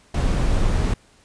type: noise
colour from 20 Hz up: brown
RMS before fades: -19 dBFS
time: 0.14-0.94 s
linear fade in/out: 5 ms
effects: pink hiss -55 dBFS RMS until 1.24 s + resampled to 22050 Hz